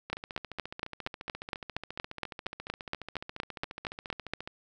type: two click trains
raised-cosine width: 0.3 ms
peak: -15 / -23 dBFS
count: 19 / 64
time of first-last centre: 0.13-4.336 / 0.1-4.475 s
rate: 4.28 / 14.4 Hz
effects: none